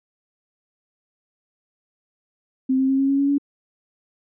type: tone with pitch steps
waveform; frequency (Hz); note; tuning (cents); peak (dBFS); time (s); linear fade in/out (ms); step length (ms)
sine; 261.6 / 265.1 / 268.6 / 272.2 / 275.9 / 279.6 / 283.3; C4 / C4 / C4 / C#4 / C#4 / C#4 / C#4; 0 / +23 / +46 / -31 / -8 / +15 / +38; -16; 2.69-3.383; 10; 99
effects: none